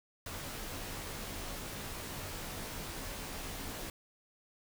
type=noise with comb filter; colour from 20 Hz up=pink; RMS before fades=-42 dBFS; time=0.26-3.9 s; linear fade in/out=2 ms; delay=17 ms; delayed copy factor=-0.65; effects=none